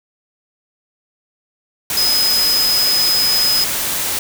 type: tone in noise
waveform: sine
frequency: 5050 Hz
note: D#8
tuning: 25 cents sharp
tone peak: -13 dBFS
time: 1.97-3.64 s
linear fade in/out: 2 ms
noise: white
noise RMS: -20 dBFS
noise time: 1.9-4.19 s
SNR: +4 dB
effects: none